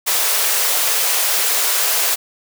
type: high-pass noise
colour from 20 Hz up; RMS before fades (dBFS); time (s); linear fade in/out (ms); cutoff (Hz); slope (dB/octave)
white; -17; 0.06-2.16; 20; 400; 48
effects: none